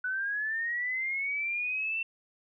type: linear sweep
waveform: sine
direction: up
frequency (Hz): 1480 to 2699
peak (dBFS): -29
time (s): 0.04-2.03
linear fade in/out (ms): 5
effects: none